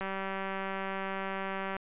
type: click train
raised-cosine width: 0.5 ms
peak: -21 dBFS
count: 340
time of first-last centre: 0.01-1.766 s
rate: 193 Hz
effects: resampled to 8000 Hz